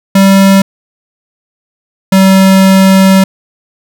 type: tone pair in turn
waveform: square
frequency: 194.5 / 191.49 Hz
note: G3 / G3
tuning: -13 / -40 cents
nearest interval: unison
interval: 27 cents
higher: first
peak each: -3 dBFS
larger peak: neither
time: 0.15-0.62 / 2.12-3.24 s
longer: second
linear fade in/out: 5 ms
effects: none